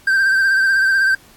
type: tone with vibrato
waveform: triangle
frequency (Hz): 1568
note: G6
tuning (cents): 0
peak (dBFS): -10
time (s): 0.07-1.15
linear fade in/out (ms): 5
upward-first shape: triangle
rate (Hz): 16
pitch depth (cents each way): 46
effects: pink hiss -48 dBFS RMS until 1.36 s + AAC 64 kbps